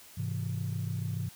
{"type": "chord", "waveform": "sine", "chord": "Ab augmented", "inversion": "none", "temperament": "equal", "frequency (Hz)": [103.83, 130.81, 164.81], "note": ["Ab2", "C3", "E3"], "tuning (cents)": [0, 0, 0], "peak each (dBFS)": [-33, -35, -36], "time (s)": [0.17, 1.29], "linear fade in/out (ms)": 10, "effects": ["tanh soft clip ceiling -24 dBFS", "white hiss -53 dBFS RMS until 1.35 s"]}